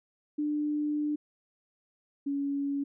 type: tone pair in turn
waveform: sine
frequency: 297.7 / 281.1 Hz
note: D4 / C#4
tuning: +24 / +24 cents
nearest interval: minor second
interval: 100 cents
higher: first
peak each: -27 / -28 dBFS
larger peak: first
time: 0.38-1.16 / 2.26-2.84 s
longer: first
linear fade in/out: 10 ms
effects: none